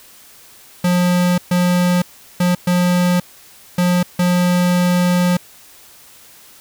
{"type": "tone bursts at uneven times", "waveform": "square", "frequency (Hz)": 178.2, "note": "F3", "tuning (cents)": 35, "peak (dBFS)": -13, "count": 6, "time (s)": [[0.84, 1.38], [1.51, 2.02], [2.4, 2.55], [2.67, 3.2], [3.78, 4.03], [4.19, 5.37]], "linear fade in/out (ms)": 5, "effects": ["white hiss -44 dBFS RMS until 6.6 s"]}